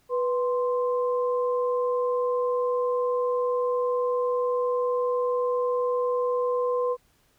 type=tone pair together; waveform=sine; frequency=492.8 / 1045 Hz; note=B4 / C6; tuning=-4 / -2 cents; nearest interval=octave + minor second; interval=1302 cents; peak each=-23 / -30 dBFS; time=0.09-6.97 s; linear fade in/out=50 ms; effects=pink hiss -65 dBFS RMS until 7.38 s